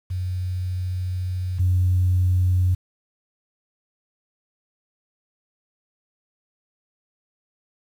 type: tone pair in turn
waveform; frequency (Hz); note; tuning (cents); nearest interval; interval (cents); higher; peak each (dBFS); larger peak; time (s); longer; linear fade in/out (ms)
sine; 91.4 / 91.05; F#2 / F#2; -21 / -27; unison; 6; first; -23 / -15; second; 0.1-1.59 / 1.59-2.75; first; 10
effects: tanh soft clip ceiling -11 dBFS + 8-bit